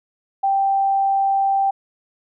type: tone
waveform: sine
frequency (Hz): 784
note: G5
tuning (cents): 0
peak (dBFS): -15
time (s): 0.43-1.71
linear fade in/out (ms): 10
effects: none